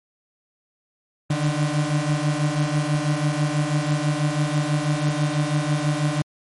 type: beating tone pair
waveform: 35% pulse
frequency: 146.2 / 152.3 Hz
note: D3 / D#3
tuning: -7 / -37 cents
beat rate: 6.1 Hz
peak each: -21 dBFS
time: 1.3-6.22 s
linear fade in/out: 5 ms
effects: MP3 48 kbps